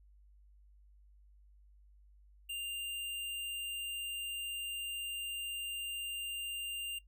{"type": "tone", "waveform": "square", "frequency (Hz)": 2794, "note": "F7", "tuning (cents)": 0, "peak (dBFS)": -38, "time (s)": [2.49, 6.99], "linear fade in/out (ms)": 10, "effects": ["noise-tail reverb RT60 0.1 s tail -17 dB re dry", "added 50 Hz sine -59 dBFS peak until 7.07 s"]}